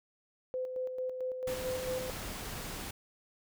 sine tone with tremolo, 511 Hz, C5, 41 cents flat, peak -32 dBFS, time 0.54-2.1 s, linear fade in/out 0 ms, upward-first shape square, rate 4.5 Hz, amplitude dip 45%
pink noise, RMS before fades -41 dBFS, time 1.47-2.91 s, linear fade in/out 5 ms
effects none

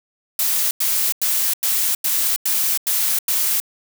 blue noise bursts, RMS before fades -19 dBFS, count 8, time 0.39-3.601 s, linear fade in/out 2 ms, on 320 ms, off 93 ms, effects none

